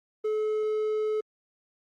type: tone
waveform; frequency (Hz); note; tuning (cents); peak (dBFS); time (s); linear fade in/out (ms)
triangle; 430; A4; -40; -23; 0.24-1.21; 10
effects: Opus 24 kbps